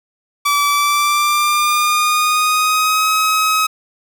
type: tone with pitch glide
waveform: sawtooth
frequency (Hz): 1154 to 1273.1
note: D6 to D#6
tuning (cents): -31 to +39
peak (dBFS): -9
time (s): 0.45-3.67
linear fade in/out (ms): 10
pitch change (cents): +170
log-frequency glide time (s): 0.67-3.09
effects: none